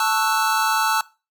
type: chord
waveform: square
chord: F# minor seventh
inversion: first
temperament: equal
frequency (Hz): 880 / 1108.7 / 1318.5 / 1480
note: A5 / C#6 / E6 / F#6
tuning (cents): 0 / 0 / 0 / 0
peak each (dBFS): -22 / -28 / -23 / -26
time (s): 0-1.01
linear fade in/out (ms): 2
effects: noise-tail reverb RT60 0.3 s tail -21 dB re dry